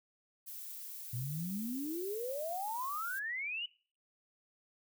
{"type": "noise", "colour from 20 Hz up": "violet", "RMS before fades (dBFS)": -46, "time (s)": [0.46, 3.2], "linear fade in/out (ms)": 20}
{"type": "exponential sweep", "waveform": "sine", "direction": "up", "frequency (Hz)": [116.54, 2992], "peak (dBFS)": -36, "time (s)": [1.13, 3.66], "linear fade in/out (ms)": 5}
{"effects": ["noise-tail reverb RT60 0.4 s tail -21 dB re dry"]}